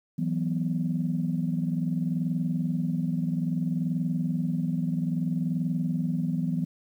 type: chord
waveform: sine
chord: E suspended second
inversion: none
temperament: just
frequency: 164.81 / 185.42 / 247.2 Hz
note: E3 / F#3 / B3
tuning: 0 / +4 / +2 cents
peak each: -27 / -30 / -30 dBFS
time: 0.18-6.65 s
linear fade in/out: 10 ms
effects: tanh soft clip ceiling -16 dBFS + 10-bit